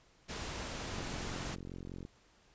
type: noise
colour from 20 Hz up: pink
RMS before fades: -41 dBFS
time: 0.28-1.56 s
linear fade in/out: 20 ms
type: click train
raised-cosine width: 3 ms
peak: -32 dBFS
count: 51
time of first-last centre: 0.94-2.051 s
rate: 45 Hz
effects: pink hiss -66 dBFS RMS until 2.54 s + resampled to 16000 Hz